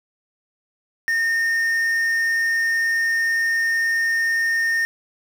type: tone with quantisation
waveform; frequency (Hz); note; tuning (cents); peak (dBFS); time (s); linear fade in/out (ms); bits
triangle; 1829; A#6; -33; -16; 1.08-4.85; 0; 6
effects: none